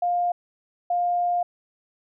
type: tone pair in turn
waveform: sine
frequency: 705 / 705 Hz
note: F5 / F5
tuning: +16 / +16 cents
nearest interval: unison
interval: 0 cents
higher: neither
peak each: -20 dBFS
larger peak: neither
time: 0.02-0.32 / 0.9-1.43 s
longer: second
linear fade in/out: 5 ms
effects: none